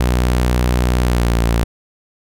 sawtooth tone with pitch glide, 61.4 to 57.62 Hz, B1 to A#1, -9 to -19 cents, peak -9 dBFS, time 0-1.64 s, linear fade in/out 5 ms, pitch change -110 cents, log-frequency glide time 1.03-1.39 s, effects none

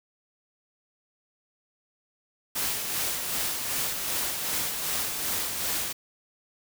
white noise with tremolo, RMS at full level -28 dBFS, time 2.55-5.93 s, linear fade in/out 10 ms, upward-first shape sine, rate 2.6 Hz, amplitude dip 40%, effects none

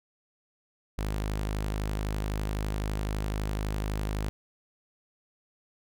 sawtooth tone, 51.91 Hz, G#1, in tune, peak -25 dBFS, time 0.98-4.29 s, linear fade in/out 0 ms, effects none

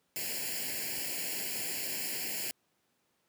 white noise with comb filter, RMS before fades -36 dBFS, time 0.16-2.51 s, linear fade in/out 0 ms, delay 0.41 ms, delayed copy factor +0.95, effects pink hiss -75 dBFS RMS until 3.28 s + high-pass 150 Hz 12 dB/octave

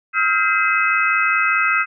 sine tone cluster, 1282 / 1387 / 1575 / 2049 / 2560 Hz, E6 / F6 / G6 / C7 / D#7, -49 / -12 / +8 / -37 / +49 cents, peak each -21 dBFS, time 0.13-1.86 s, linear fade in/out 50 ms, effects none

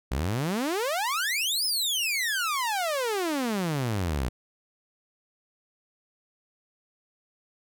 sawtooth exponential two-way sweep, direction up then down, 58.27 to 5274 to 58.27 Hz, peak -22 dBFS, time 0.11-4.29 s, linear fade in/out 10 ms, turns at 1.65 s, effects none

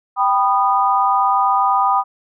sine chord, G augmented, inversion none, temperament equal with one note detuned, 784 / 987.8 / 1231.6 Hz, G5 / B5 / D#6, 0 / 0 / -18 cents, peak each -17 dBFS, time 0.16-2.04 s, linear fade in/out 50 ms, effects none

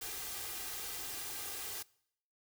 white noise with comb filter, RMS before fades -42 dBFS, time 0.01-1.83 s, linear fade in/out 10 ms, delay 2.5 ms, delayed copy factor +0.6, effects noise-tail reverb RT60 0.7 s tail -23 dB re dry

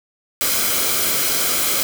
white noise with comb filter, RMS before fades -19 dBFS, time 0.41-1.83 s, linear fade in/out 0 ms, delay 1.1 ms, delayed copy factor -0.5, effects none

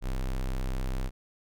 square tone, 32.39 Hz, C1, 17 cents flat, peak -29 dBFS, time 0.01-1.11 s, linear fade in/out 50 ms, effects none

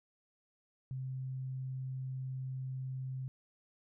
sine tone, 130.81 Hz, C3, in tune, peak -37 dBFS, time 0.91-3.28 s, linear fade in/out 0 ms, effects none

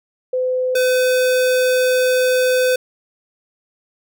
sine / square tone pair in turn, 509 / 507.1 Hz, C5 / B4, -48 / +46 cents, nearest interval unison, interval 6 cents, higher first, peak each -16 / -14 dBFS, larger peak second, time 0.33-0.75 / 0.75-2.76 s, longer second, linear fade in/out 5 ms, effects none

